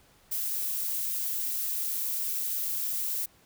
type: noise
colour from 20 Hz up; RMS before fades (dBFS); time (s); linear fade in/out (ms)
violet; -31; 0.31-3.26; 10
effects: pink hiss -61 dBFS RMS until 3.45 s